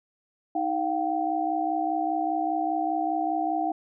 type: tone cluster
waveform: sine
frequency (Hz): 315.8 / 704 / 769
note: D#4 / F5 / G5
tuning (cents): +26 / +14 / -33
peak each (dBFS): -29 / -28 / -28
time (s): 0.55-3.72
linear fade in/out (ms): 5
effects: none